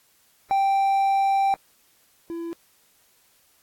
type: tone pair in turn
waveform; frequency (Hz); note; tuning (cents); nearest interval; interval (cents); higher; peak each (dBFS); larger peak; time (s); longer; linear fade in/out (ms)
triangle; 784 / 335.8; G5 / E4; 0 / +32; octave + minor third; 1468; first; -16 / -27; first; 0.51-1.54 / 2.3-2.53; first; 0
effects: white hiss -61 dBFS RMS until 3.62 s + AAC 64 kbps